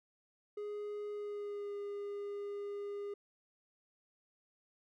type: tone with pitch glide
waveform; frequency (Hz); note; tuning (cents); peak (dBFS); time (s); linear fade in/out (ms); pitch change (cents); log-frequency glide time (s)
triangle; 415.3 to 406.5; G#4 to G#4; 0 to -37; -37; 0.57-3.14; 5; -37; 1.12-1.75
effects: none